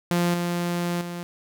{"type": "tone with level steps", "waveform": "sawtooth", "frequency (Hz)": 174, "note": "F3", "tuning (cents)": -6, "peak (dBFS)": [-16, -20, -27], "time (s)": [0.11, 1.23], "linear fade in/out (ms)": 0, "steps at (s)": [0.34, 1.01], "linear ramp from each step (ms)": 2, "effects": []}